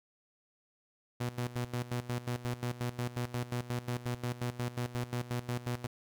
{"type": "tone with tremolo", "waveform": "sawtooth", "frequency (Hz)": 122, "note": "B2", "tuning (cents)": -21, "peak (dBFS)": -28, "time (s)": [1.2, 5.87], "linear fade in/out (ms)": 10, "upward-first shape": "square", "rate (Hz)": 5.6, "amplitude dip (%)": 80, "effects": []}